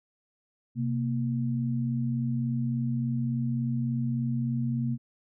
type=tone pair together; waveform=sine; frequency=129.62 / 233.1 Hz; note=C3 / A#3; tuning=-16 / 0 cents; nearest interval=minor seventh; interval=1016 cents; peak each=-28 / -29 dBFS; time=0.75-4.98 s; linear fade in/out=50 ms; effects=none